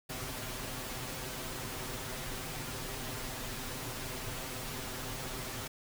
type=noise with comb filter; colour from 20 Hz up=pink; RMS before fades=-40 dBFS; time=0.09-5.68 s; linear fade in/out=10 ms; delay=7.8 ms; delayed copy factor=+0.7; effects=none